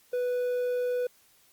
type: tone with quantisation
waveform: triangle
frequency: 493.9 Hz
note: B4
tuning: in tune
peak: -24 dBFS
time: 0.13-1.07 s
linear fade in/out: 5 ms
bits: 9
effects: white hiss -62 dBFS RMS until 1.52 s + Opus 48 kbps